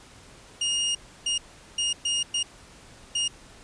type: tone bursts at uneven times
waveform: sawtooth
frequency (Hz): 2849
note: F7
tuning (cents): +34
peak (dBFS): -20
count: 6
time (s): 0.61-0.95 / 1.26-1.38 / 1.78-1.93 / 2.05-2.23 / 2.34-2.43 / 3.15-3.28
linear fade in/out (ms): 5
effects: pink hiss -50 dBFS RMS until 3.63 s + resampled to 22050 Hz